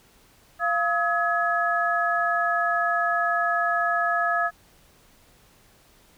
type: tone cluster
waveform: sine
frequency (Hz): 691 / 1276 / 1687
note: F5 / D#6 / G#6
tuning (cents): -19 / +43 / +27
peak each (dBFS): -25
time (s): 0.59-4.51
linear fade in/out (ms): 50
effects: pink hiss -57 dBFS RMS until 6.17 s